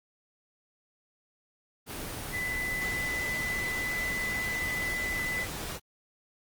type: tone in noise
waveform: sine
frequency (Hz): 2000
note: B6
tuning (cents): +21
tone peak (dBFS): -30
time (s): 2.31-5.47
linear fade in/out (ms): 50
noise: pink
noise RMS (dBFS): -37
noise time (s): 1.86-5.8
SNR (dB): +4
effects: Opus 24 kbps